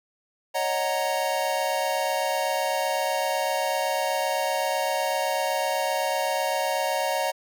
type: chord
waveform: square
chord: D# minor seventh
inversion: third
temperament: equal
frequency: 554.4 / 622.3 / 740 / 932.3 Hz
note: C#5 / D#5 / F#5 / A#5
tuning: 0 / 0 / 0 / 0 cents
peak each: -30 dBFS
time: 0.54-7.32 s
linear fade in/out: 20 ms
effects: none